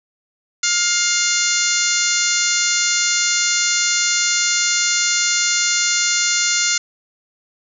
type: harmonic tone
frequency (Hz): 705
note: F5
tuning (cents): +16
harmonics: 2 / 3 / 4 / 5 / 6 / 7 / 8 / 9 / 10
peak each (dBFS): -24 / -23 / -27 / -27 / -24 / -27 / -25 / -22 / -22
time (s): 0.63-6.78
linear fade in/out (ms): 5
effects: none